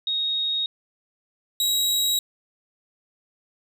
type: tone pair in turn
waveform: sine / sawtooth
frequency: 3748 / 3838 Hz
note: A#7 / A#7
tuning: +9 / +50 cents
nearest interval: unison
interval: 41 cents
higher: second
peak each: -22 / -17 dBFS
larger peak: second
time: 0.07-0.66 / 1.6-2.19 s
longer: neither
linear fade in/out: 2 ms
effects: none